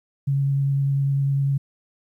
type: tone with vibrato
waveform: sine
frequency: 138.59 Hz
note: C#3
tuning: in tune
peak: -18 dBFS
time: 0.27-1.58 s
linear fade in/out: 10 ms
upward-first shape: triangle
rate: 10 Hz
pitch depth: 13 cents each way
effects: 10-bit